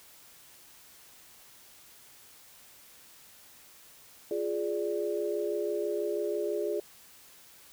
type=chord; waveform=sine; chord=D diminished; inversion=first; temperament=equal; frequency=349.2 / 415.3 / 587.3 Hz; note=F4 / Ab4 / D5; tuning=0 / 0 / 0 cents; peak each=-34 / -31 / -35 dBFS; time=4.31-6.8 s; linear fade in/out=2 ms; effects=white hiss -55 dBFS RMS until 7.72 s